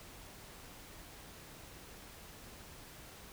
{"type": "silence", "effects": ["pink hiss -53 dBFS RMS until 3.32 s"]}